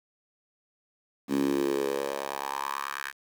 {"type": "tone with high-pass filter sweep", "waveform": "10% pulse", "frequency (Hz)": 69.3, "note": "C#2", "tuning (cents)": 0, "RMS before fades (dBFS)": -30, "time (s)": [1.28, 3.13], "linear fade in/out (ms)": 50, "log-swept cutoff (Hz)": [240, 1600], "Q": 3.9, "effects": ["8-bit"]}